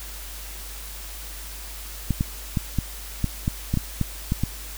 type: clicks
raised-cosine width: 5 ms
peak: -9 dBFS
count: 11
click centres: 2.107 / 2.209 / 2.572 / 2.787 / 3.243 / 3.479 / 3.74 / 3.773 / 4.013 / 4.321 / 4.436 s
effects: added 50 Hz sine -37 dBFS peak until 4.77 s + white hiss -39 dBFS RMS until 4.77 s